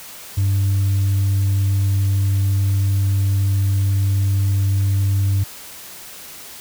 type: tone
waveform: sine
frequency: 98 Hz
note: G2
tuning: in tune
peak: -12 dBFS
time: 0.37-5.44 s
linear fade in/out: 10 ms
effects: tanh soft clip ceiling -13 dBFS + white hiss -37 dBFS RMS until 6.6 s